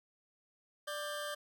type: tone pair together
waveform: 25% pulse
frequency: 591 / 1585.5 Hz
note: D5 / G6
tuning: +11 / +19 cents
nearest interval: octave + perfect fourth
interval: 1708 cents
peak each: -36 / -39 dBFS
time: 0.87-1.35 s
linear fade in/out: 10 ms
effects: 12-bit